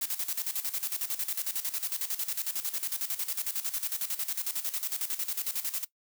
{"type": "noise with tremolo", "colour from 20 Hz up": "blue", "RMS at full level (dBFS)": -31, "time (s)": [0.01, 5.85], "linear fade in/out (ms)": 10, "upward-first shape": "square", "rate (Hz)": 11, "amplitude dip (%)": 75, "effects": ["noise-tail reverb RT60 0.1 s tail -19 dB re dry"]}